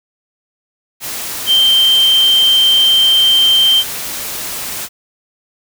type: tone in noise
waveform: sine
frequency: 3136 Hz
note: G7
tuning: in tune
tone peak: -7 dBFS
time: 1.46-3.84 s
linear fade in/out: 50 ms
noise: white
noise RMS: -23 dBFS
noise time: 1-4.89 s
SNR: +13 dB
effects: none